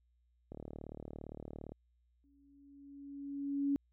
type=click train; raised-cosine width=2 ms; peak=-32 dBFS; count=46; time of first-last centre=0.52-1.72 s; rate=37.5 Hz
type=tone with exponential growth; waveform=sine; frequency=280.9 Hz; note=C#4; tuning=23 cents sharp; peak=-28 dBFS; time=2.24-3.76 s; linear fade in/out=0 ms; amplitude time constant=330 ms
effects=added 60 Hz sine -70 dBFS peak until 3.92 s